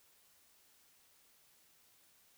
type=silence; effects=white hiss -68 dBFS RMS until 2.37 s